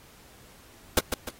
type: noise with echo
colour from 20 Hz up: pink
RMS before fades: -19 dBFS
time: 0.97-0.99 s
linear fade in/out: 2 ms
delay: 150 ms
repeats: 2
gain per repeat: -7 dB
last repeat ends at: 1.29 s
effects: pink hiss -54 dBFS RMS until 1.39 s + AAC 48 kbps